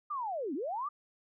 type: linear two-way sweep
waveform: sine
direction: down then up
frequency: 1228 to 246.9 to 1228 Hz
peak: -33 dBFS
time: 0.1-0.89 s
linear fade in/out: 10 ms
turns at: 0.54 s
effects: none